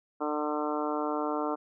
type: harmonic tone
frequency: 150 Hz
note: D3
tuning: 37 cents sharp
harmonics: 2 / 3 / 4 / 5 / 6 / 7 / 8 / 9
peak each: -33 / -35 / -36 / -37 / -38 / -38 / -39 / -40 dBFS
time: 0.2-1.56 s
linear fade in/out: 20 ms
effects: none